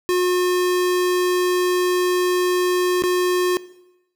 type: tone with dropouts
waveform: square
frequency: 360 Hz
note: F#4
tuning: 47 cents flat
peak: -17 dBFS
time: 0.09-3.57 s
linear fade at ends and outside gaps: 0 ms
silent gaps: 3.022-3.037 s
effects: noise-tail reverb RT60 0.9 s tail -19 dB re dry